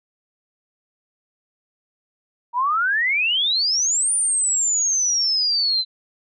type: exponential two-way sweep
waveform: sine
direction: up then down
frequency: 932.3 to 9397 to 4012 Hz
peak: -17 dBFS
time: 2.53-5.85 s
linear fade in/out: 50 ms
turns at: 4.13 s
effects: none

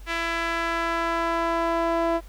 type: tone with band-pass filter sweep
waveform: sawtooth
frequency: 334.2 Hz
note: E4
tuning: 24 cents sharp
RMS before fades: -25 dBFS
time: 0.06-2.21 s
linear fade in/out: 50 ms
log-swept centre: 2100 to 700 Hz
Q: 1.4
effects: added 47 Hz sine -40 dBFS peak until 2.28 s + pink hiss -54 dBFS RMS until 2.28 s

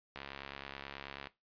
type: click train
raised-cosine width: 0.3 ms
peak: -27 dBFS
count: 78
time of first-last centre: 0.16-1.271 s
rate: 69.3 Hz
effects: noise-tail reverb RT60 0.2 s tail -17 dB re dry + resampled to 11025 Hz

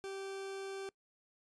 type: tone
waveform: 40% pulse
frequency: 389.3 Hz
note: G4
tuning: 12 cents flat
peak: -40 dBFS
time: 0.04-0.89 s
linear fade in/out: 0 ms
effects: noise-tail reverb RT60 0.1 s tail -23 dB re dry + resampled to 22050 Hz

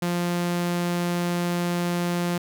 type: tone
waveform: sawtooth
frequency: 174.61 Hz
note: F3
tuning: in tune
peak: -19 dBFS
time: 0.02-2.38 s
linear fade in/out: 5 ms
effects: none

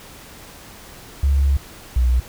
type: tone pair in turn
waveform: sine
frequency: 69.3 / 61.74 Hz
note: C#2 / B1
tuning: 0 / 0 cents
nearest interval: major second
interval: 200 cents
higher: first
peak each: -13 dBFS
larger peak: neither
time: 1.23-1.57 / 1.96-2.2 s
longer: first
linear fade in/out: 5 ms
effects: pink hiss -41 dBFS RMS until 2.28 s

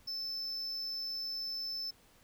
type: tone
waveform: triangle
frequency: 5274 Hz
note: E8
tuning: in tune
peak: -35 dBFS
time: 0.07-1.91 s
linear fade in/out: 10 ms
effects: pink hiss -64 dBFS RMS until 2.23 s

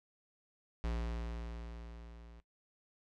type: tone with level ramp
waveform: square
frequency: 57.7 Hz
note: A#1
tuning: 17 cents flat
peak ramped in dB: -34 to -54 dBFS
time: 0.84-2.4 s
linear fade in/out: 0 ms
effects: noise-tail reverb RT60 0.1 s tail -17 dB re dry + low-pass 5000 Hz 12 dB/octave

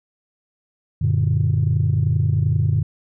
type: chord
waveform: sine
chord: Gb augmented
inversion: none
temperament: equal with one note detuned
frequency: 93.95 / 116.54 / 146.83 Hz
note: Gb2 / Bb2 / D3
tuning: +27 / 0 / 0 cents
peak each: -19 dBFS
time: 1.01-2.83 s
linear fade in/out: 10 ms
effects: tanh soft clip ceiling -9 dBFS

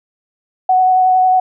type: tone with vibrato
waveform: sine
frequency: 743 Hz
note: F#5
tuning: 7 cents sharp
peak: -8 dBFS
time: 0.69-1.4 s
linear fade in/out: 5 ms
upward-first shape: triangle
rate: 11 Hz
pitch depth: 14 cents each way
effects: none

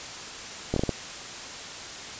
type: slowing click train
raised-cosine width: 2 ms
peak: -11 dBFS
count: 5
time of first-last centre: 0.74-0.893 s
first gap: 23 ms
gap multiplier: 1.35
effects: white hiss -38 dBFS RMS until 2.19 s + resampled to 16000 Hz

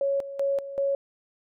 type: tone with tremolo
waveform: sine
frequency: 554.4 Hz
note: C#5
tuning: in tune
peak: -22 dBFS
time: 0.01-0.95 s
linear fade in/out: 2 ms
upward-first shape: square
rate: 2.6 Hz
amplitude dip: 75%
effects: none

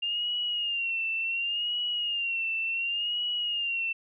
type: tone with vibrato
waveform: sine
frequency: 2794 Hz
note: F7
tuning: in tune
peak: -27 dBFS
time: 0.02-3.93 s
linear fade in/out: 10 ms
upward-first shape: sine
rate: 0.69 Hz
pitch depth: 78 cents each way
effects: none

